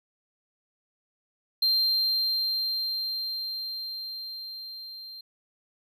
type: tone with level ramp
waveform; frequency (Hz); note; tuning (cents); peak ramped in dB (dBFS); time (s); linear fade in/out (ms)
triangle; 4166; C8; -8; -19 to -39; 1.62-5.21; 5
effects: none